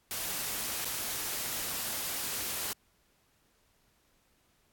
white noise with dropouts, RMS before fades -35 dBFS, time 0.11-2.73 s, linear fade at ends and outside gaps 0 ms, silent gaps 0.847-0.854 s, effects pink hiss -70 dBFS RMS until 4.72 s + AAC 64 kbps

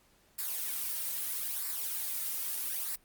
blue noise with flanger, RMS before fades -35 dBFS, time 0.38-2.96 s, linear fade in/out 10 ms, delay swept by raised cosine 0.31 to 2.71 ms, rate 0.78 Hz, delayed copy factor -0.55, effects pink hiss -66 dBFS RMS until 3.04 s + Opus 48 kbps

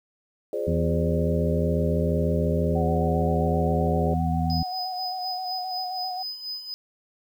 sine chord, D half-diminished seventh, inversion first, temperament equal with one note detuned, 349.2 / 415.3 / 523.3 / 597.6 Hz, F4 / Ab4 / C5 / D5, 0 / 0 / 0 / +30 cents, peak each -35 / -29 / -30 / -31 dBFS, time 0.53-4.14 s, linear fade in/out 2 ms
harmonic tone, 82.1 Hz, E2, 6 cents flat, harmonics 1 / 2 / 3, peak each -26 / -25 / -30 dBFS, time 0.67-4.63 s, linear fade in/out 5 ms
sine tone with vibrato, 740 Hz, F#5, in tune, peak -29 dBFS, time 2.75-6.23 s, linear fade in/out 10 ms, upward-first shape square, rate 7.6 Hz, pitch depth 23 cents each way
triangle tone with tremolo, 5010 Hz, D#8, 11 cents sharp, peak -28 dBFS, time 4.5-6.74 s, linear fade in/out 0 ms, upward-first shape sine, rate 4.1 Hz, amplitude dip 65%
effects 9-bit

